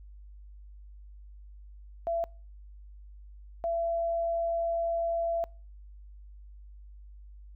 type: tone bursts at uneven times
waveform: sine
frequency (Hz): 673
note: E5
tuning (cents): +36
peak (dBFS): -27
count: 2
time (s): 2.07-2.24 / 3.64-5.44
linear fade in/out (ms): 0
effects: noise-tail reverb RT60 0.4 s tail -26 dB re dry + added 50 Hz sine -46 dBFS peak until 7.55 s